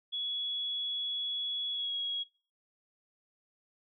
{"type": "tone with pitch glide", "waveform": "sine", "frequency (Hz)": [3375, 3315], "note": ["G#7", "G#7"], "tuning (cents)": [27, -4], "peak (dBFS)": -32, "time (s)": [0.12, 2.24], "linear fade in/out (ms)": 20, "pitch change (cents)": -31, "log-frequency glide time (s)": [1.72, 1.92], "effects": ["noise-tail reverb RT60 0.4 s tail -22 dB re dry"]}